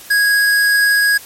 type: tone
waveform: square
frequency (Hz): 1653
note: G#6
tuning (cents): -9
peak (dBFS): -11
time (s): 0.1-1.18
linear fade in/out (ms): 10
effects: white hiss -37 dBFS RMS until 1.25 s + MP3 64 kbps